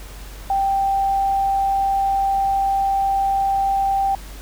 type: tone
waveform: sine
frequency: 784 Hz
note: G5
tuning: in tune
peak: -16 dBFS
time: 0.5-4.15 s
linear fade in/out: 2 ms
effects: added 48 Hz sine -34 dBFS peak until 4.41 s + pink hiss -41 dBFS RMS until 4.41 s